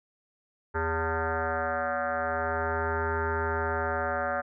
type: tone with frequency modulation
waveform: sine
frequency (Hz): 407.3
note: G#4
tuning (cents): -34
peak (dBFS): -26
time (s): 0.74-4.42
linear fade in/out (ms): 20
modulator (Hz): 163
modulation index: 7.6
effects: none